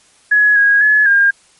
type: tone with pitch steps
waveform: sine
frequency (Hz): 1685 / 1646 / 1705 / 1611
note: G#6 / G#6 / G#6 / G6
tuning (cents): +25 / -16 / +45 / +47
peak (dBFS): -7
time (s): 0.31-1.31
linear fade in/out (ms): 10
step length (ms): 250
effects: white hiss -50 dBFS RMS until 1.59 s + MP3 48 kbps